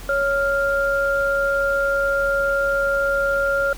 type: tone pair together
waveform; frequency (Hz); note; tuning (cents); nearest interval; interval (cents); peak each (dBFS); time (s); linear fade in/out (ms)
sine; 555.6 / 1396.9; C#5 / F6; +4 / 0; octave + major third; 1596; -20 / -20; 0.09-3.73; 2
effects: added 41 Hz sine -35 dBFS peak until 3.77 s + pink hiss -40 dBFS RMS until 3.77 s